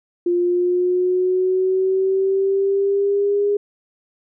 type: linear sweep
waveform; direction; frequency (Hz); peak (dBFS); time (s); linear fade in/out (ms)
sine; up; 349.2 to 409.7; -15; 0.26-3.57; 5
effects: none